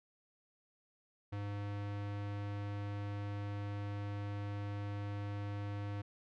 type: tone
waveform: square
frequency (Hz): 101.9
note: G#2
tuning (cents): -32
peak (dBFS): -39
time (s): 1.32-6.02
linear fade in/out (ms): 10
effects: low-pass 3000 Hz 12 dB/octave